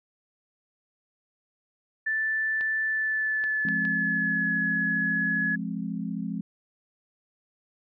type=tone with pitch glide; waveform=sine; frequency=1760 to 1694.2 Hz; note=A6 to G#6; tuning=0 to +34 cents; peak=-24 dBFS; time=2.06-5.56 s; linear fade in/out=10 ms; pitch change=-66 cents; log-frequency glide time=2.83-4.54 s
type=clicks; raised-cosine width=0.3 ms; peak=-25 dBFS; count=4; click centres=2.61 / 3.44 / 3.687 / 3.852 s
type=chord; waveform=sine; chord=F minor; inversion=none; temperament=just; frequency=174.61 / 209.5 / 261.9 Hz; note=F3 / Ab3 / C4; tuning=0 / +15 / +2 cents; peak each=-33 / -32 / -35 dBFS; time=3.65-6.41 s; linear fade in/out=2 ms
effects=none